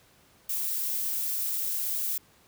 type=noise; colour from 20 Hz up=violet; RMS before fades=-30 dBFS; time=0.49-2.18 s; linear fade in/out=5 ms; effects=pink hiss -60 dBFS RMS until 2.47 s + high-pass 60 Hz 12 dB/octave